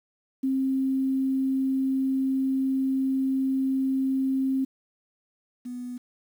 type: tone pair in turn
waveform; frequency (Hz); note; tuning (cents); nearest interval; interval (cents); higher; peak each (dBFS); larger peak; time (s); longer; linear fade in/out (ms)
sine; 265.8 / 246.7; C4 / B3; +27 / -2; minor second; 129; first; -22 / -32; first; 0.43-4.65 / 5.65-5.98; first; 10
effects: 9-bit